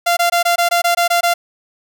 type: tone bursts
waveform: sawtooth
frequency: 692 Hz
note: F5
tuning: 16 cents flat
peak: -8 dBFS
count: 10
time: 0.06-1.34 s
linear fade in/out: 10 ms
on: 110 ms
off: 20 ms
effects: none